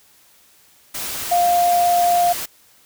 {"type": "tone in noise", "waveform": "sine", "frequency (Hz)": 702, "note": "F5", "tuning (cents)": 9, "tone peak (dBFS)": -13, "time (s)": [1.31, 2.33], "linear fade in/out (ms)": 10, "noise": "white", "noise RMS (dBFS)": -27, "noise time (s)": [0.94, 2.46], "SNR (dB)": 11, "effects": ["white hiss -53 dBFS RMS until 2.85 s"]}